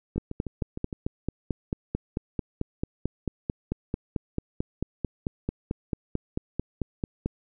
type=two click trains; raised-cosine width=3 ms; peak=-14 / -20 dBFS; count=33 / 6; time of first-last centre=0.18-7.26 / 0.16-0.928 s; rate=4.52 / 6.51 Hz; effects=none